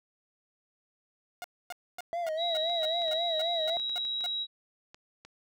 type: tone bursts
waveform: sawtooth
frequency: 714 Hz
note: F5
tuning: 38 cents sharp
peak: -33 dBFS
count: 11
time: 1.42-4.262 s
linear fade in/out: 0 ms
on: 22 ms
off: 260 ms
type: tone with vibrato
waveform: triangle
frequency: 659.3 Hz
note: E5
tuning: in tune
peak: -28 dBFS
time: 2.13-3.77 s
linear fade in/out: 0 ms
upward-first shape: sine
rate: 3.8 Hz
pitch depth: 100 cents each way
type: tone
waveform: sine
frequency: 3857 Hz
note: B7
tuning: 42 cents flat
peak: -30 dBFS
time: 2.37-4.47 s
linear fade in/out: 50 ms
type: clicks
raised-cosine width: 0.2 ms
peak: -31 dBFS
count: 10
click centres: 2.697 / 2.822 / 3.019 / 3.082 / 3.798 / 3.896 / 4.051 / 4.208 / 4.945 / 5.25 s
effects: none